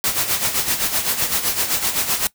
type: noise with tremolo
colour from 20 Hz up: white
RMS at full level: -18 dBFS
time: 0.04-2.27 s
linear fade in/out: 0 ms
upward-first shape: sine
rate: 7.8 Hz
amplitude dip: 65%
effects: noise-tail reverb RT60 0.1 s tail -19 dB re dry